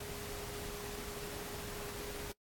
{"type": "tone in noise", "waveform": "sine", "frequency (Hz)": 410.5, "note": "G#4", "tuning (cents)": -20, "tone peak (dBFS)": -48, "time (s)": [0, 2.32], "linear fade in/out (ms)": 5, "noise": "pink", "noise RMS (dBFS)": -45, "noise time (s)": [0, 2.32], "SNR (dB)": -6, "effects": ["noise-tail reverb RT60 0.1 s tail -21 dB re dry", "AAC 64 kbps"]}